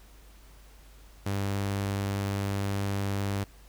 sawtooth tone, 99.4 Hz, G2, 25 cents sharp, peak -24 dBFS, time 1.26-3.44 s, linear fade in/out 5 ms, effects added 50 Hz sine -51 dBFS peak until 3.68 s + pink hiss -58 dBFS RMS until 3.68 s

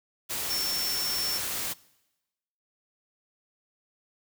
sine tone in noise, 5420 Hz, E8, 47 cents sharp, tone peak -28 dBFS, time 0.49-1.39 s, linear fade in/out 20 ms, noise white, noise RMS -32 dBFS, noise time 0.29-1.74 s, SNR +1 dB, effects noise-tail reverb RT60 1.0 s tail -22 dB re dry

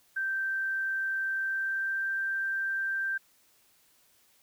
sine tone with pitch glide, 1563 to 1572.1 Hz, G6 to G6, -6 to +5 cents, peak -28 dBFS, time 0.16-3.18 s, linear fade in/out 10 ms, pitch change +11 cents, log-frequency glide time 1.37-2.1 s, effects white hiss -65 dBFS RMS until 4.42 s

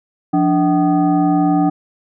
sine tone with frequency modulation, 293.7 Hz, D4, in tune, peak -11 dBFS, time 0.33-1.7 s, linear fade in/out 10 ms, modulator 468 Hz, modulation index 1, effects none

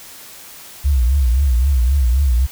sine tone with vibrato, 64.9 Hz, C2, 13 cents flat, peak -11 dBFS, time 0.84-2.47 s, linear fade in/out 20 ms, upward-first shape triangle, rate 3.8 Hz, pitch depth 210 cents each way, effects white hiss -38 dBFS RMS until 2.51 s

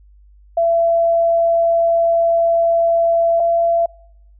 sine tone pair in turn, 672 / 676.3 Hz, E5 / E5, +33 / +44 cents, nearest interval unison, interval 11 cents, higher second, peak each -12 dBFS, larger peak neither, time 0.57-3.4 / 3.4-3.86 s, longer first, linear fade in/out 5 ms, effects noise-tail reverb RT60 0.8 s tail -26 dB re dry + added 50 Hz sine -44 dBFS peak until 4.39 s

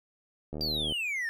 click train, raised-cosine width 2 ms, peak -24 dBFS, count 31, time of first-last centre 0.53-0.923 s, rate 76.4 Hz
triangle exponential sweep, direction down, 4800 to 1760 Hz, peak -28 dBFS, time 0.61-1.29 s, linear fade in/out 0 ms
effects none

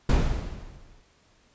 brown noise with exponential decay, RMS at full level -17 dBFS, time 0.09-1.01 s, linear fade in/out 5 ms, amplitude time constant 200 ms, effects pink hiss -62 dBFS RMS until 1.54 s + resampled to 16000 Hz

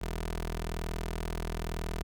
15% pulse tone with notch filter, 41.02 Hz, E1, 8 cents flat, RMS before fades -35 dBFS, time 0.01-2.03 s, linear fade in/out 10 ms, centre 110 Hz, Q 1, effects none

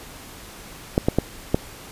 clicks, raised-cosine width 2 ms, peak -3 dBFS, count 4, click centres 0.979 / 1.085 / 1.186 / 1.545 s, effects pink hiss -41 dBFS RMS until 1.91 s + resampled to 32000 Hz

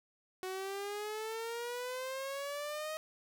sawtooth exponential sweep, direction up, 370 to 630 Hz, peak -34 dBFS, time 0.43-2.97 s, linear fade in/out 0 ms, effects none

